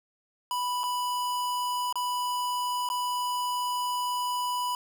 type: tone with dropouts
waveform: square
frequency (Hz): 987.8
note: B5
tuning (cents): 0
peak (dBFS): -28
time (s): 0.51-4.75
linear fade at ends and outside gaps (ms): 1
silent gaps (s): 0.834-0.838 / 1.926-1.956 / 2.889-2.9
effects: none